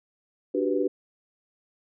sine chord, G major seventh, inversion second, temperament equal, 293.7 / 370 / 392 / 493.9 Hz, D4 / F#4 / G4 / B4, 0 / 0 / 0 / 0 cents, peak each -28 dBFS, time 0.54-0.88 s, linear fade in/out 10 ms, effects none

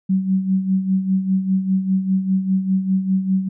sine tone with tremolo, 189.9 Hz, F#3, 45 cents sharp, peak -13 dBFS, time 0.09-3.49 s, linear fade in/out 10 ms, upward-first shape sine, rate 5 Hz, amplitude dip 65%, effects none

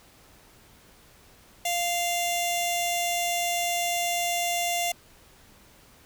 15% pulse tone with notch filter, 696 Hz, F5, 6 cents flat, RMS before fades -27 dBFS, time 1.65-4.92 s, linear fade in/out 5 ms, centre 1400 Hz, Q 0.64, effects pink hiss -55 dBFS RMS until 6.05 s

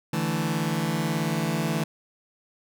sawtooth chord, D suspended second, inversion none, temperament just, 146.83 / 165.19 / 220.2 Hz, D3 / E3 / A3, 0 / +4 / +2 cents, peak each -26 / -23 / -25 dBFS, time 0.13-1.84 s, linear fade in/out 5 ms, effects none

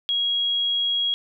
sine tone, 3300 Hz, G#7, 12 cents flat, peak -20 dBFS, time 0.09-1.14 s, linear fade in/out 0 ms, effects none

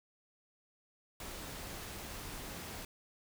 pink noise, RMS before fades -45 dBFS, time 1.2-2.85 s, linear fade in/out 2 ms, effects none

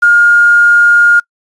sine tone with quantisation, 1419 Hz, F6, 27 cents sharp, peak -3 dBFS, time 0.02-1.2 s, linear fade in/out 10 ms, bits 5, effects noise-tail reverb RT60 0.1 s tail -26 dB re dry + resampled to 22050 Hz

